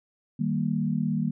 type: chord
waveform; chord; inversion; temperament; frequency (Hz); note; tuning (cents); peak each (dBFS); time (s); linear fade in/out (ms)
sine; Eb major; none; equal; 155.56 / 196 / 233.1; Eb3 / G3 / Bb3; 0 / 0 / 0; -28; 0.39-1.31; 10
effects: none